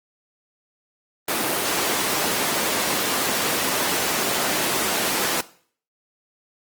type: high-pass noise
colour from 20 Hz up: pink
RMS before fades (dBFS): -23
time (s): 1.28-5.41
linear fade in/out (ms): 5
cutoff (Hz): 280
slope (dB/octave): 12
effects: noise-tail reverb RT60 0.5 s tail -18 dB re dry + Opus 24 kbps